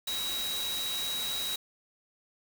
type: tone in noise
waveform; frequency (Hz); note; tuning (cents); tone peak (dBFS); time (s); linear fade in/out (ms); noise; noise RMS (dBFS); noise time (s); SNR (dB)
sine; 3846; B7; -47; -32; 0.07-1.56; 5; white; -37; 0.07-1.56; +2
effects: none